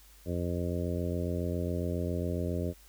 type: harmonic tone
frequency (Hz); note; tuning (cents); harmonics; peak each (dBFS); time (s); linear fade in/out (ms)
87.31; F2; 0; 1 / 2 / 3 / 4 / 5 / 6 / 7; -33 / -36 / -38 / -39 / -40 / -41 / -41; 0.25-2.74; 50
effects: added 50 Hz sine -56 dBFS peak until 2.88 s + white hiss -59 dBFS RMS until 2.88 s